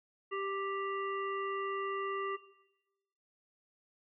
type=harmonic tone with a mistuned harmonic; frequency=392.4 Hz; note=G4; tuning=2 cents sharp; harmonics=1 / 3 / 5 / 7; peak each=-37 / -38 / -44 / -46 dBFS; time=0.31-2.37 s; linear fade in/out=20 ms; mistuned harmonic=7; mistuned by=+20 cents; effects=noise-tail reverb RT60 1.0 s tail -17 dB re dry